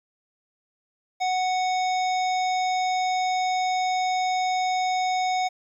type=harmonic tone; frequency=740 Hz; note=F#5; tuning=in tune; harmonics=1 / 3 / 5 / 7 / 9; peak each=-22 / -32 / -36 / -39 / -41 dBFS; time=1.2-5.49 s; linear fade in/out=20 ms; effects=10-bit